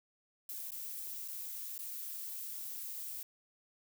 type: noise with dropouts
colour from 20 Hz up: violet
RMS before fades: -43 dBFS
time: 0.49-3.23 s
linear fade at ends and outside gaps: 2 ms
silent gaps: 0.707-0.718 / 1.279-1.283 / 1.78-1.789 s
effects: none